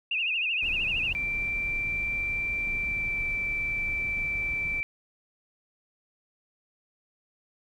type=tone with vibrato; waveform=sine; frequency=2637 Hz; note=E7; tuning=in tune; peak=-25 dBFS; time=0.11-1.13 s; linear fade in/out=5 ms; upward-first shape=triangle; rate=13 Hz; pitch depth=150 cents each way
type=noise; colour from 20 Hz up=brown; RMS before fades=-39 dBFS; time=0.62-4.81 s; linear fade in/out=10 ms
type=tone with pitch glide; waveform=sine; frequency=2349 to 2333 Hz; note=D7 to D7; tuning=0 to -12 cents; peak=-27 dBFS; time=1.15-4.83 s; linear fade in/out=0 ms; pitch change=-12 cents; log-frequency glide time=2.63-3.25 s
effects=none